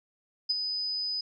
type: tone with ADSR envelope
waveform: sine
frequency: 4998 Hz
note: D#8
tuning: 7 cents sharp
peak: -22 dBFS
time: 0.49-1.21 s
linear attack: 14 ms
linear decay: 26 ms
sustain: -7 dB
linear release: 6 ms
effects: none